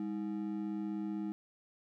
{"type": "ring-modulated tone", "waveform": "triangle", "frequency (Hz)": 260.1, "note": "C4", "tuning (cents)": -10, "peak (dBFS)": -30, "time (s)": [0, 1.32], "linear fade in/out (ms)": 0, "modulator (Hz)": 57.9, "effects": []}